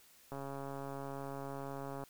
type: click train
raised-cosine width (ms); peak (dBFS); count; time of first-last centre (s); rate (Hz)
1; -30; 238; 0.32-2.037; 138
effects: white hiss -63 dBFS RMS until 2.09 s